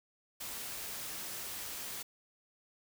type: noise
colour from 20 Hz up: white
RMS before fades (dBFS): -42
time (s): 0.4-2.03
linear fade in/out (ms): 10
effects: none